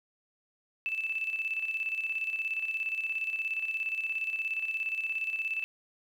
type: tone with tremolo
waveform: sine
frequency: 2637 Hz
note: E7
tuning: in tune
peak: -28 dBFS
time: 0.86-5.64 s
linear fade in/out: 0 ms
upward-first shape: square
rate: 17 Hz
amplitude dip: 55%
effects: 10-bit